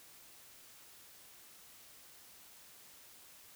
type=silence; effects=white hiss -58 dBFS RMS until 3.55 s